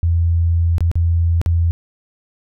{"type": "tone with dropouts", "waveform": "sine", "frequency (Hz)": 84.3, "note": "E2", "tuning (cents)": 39, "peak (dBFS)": -12, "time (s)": [0.03, 1.71], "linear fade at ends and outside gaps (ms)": 0, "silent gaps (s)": [[0.782, 0.806], [0.915, 0.955], [1.415, 1.461]], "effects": []}